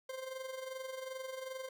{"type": "tone with amplitude modulation", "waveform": "40% pulse", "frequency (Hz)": 523.3, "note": "C5", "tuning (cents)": 0, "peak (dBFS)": -38, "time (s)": [0.09, 1.69], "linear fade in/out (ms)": 5, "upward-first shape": "sine", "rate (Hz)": 22.6, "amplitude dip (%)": 60, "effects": []}